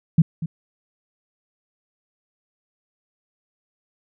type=tone with echo; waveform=sine; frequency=162.2 Hz; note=E3; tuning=28 cents flat; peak=-9 dBFS; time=0.18-0.22 s; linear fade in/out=5 ms; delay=240 ms; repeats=1; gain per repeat=-14 dB; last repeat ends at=0.46 s; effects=none